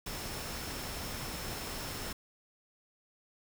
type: tone in noise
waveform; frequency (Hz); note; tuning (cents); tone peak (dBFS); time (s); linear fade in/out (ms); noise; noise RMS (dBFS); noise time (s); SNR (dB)
sine; 5320; E8; +15; -49; 0.06-2.13; 5; pink; -40; 0.06-2.13; -12
effects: none